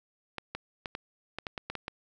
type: clicks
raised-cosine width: 0.3 ms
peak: -19 dBFS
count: 10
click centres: 0.383 / 0.55 / 0.858 / 0.951 / 1.386 / 1.468 / 1.578 / 1.7 / 1.753 / 1.881 s
effects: none